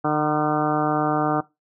harmonic tone with a mistuned harmonic, 151.3 Hz, D#3, 48 cents flat, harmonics 1 / 2 / 3 / 4 / 5 / 6 / 7 / 8 / 9 / 10, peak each -28 / -24 / -28 / -29 / -25 / -31 / -34 / -28 / -31 / -38 dBFS, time 0.04-1.41 s, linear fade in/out 10 ms, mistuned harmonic 6, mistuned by +62 cents, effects noise-tail reverb RT60 0.2 s tail -19 dB re dry

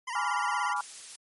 25% pulse tone with vibrato, 976 Hz, B5, 21 cents flat, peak -29 dBFS, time 0.07-0.74 s, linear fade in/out 10 ms, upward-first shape sine, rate 17 Hz, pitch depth 110 cents each way
sine chord, G# diminished seventh, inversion none, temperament equal with one note detuned, 830.6 / 987.8 / 1160.5 / 1396.9 Hz, G#5 / B5 / D6 / F6, 0 / 0 / -21 / 0 cents, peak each -33 dBFS, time 0.15-0.81 s, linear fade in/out 2 ms
blue noise, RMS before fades -41 dBFS, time 0.76-1.16 s, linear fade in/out 5 ms
effects low-pass 12000 Hz 12 dB/octave + MP3 48 kbps

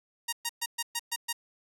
5% pulse tone bursts, 937 Hz, A#5, 9 cents sharp, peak -17 dBFS, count 7, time 0.28-1.329 s, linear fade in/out 10 ms, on 47 ms, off 120 ms, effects none

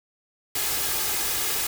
white noise with comb filter, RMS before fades -26 dBFS, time 0.55-1.67 s, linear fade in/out 5 ms, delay 2.4 ms, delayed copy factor +0.5, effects none

